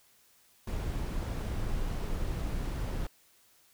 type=noise; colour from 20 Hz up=brown; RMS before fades=-33 dBFS; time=0.67-3.07 s; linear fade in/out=5 ms; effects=white hiss -64 dBFS RMS until 3.73 s